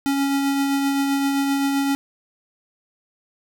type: tone with tremolo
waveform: square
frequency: 277.2 Hz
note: C#4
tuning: in tune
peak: -18 dBFS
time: 0.06-1.95 s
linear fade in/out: 0 ms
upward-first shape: triangle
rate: 7.7 Hz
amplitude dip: 30%
effects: none